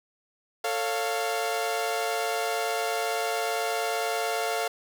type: chord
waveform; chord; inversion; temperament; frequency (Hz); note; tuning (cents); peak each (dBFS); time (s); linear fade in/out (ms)
sawtooth; A augmented; none; equal with one note detuned; 445.6 / 554.4 / 698.5; A4 / C#5 / E#5; +22 / 0 / 0; -27 / -30 / -25; 0.64-4.68; 5
effects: none